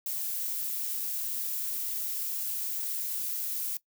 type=noise; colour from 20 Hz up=violet; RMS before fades=-33 dBFS; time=0.06-3.77 s; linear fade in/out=2 ms; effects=noise-tail reverb RT60 0.1 s tail -19 dB re dry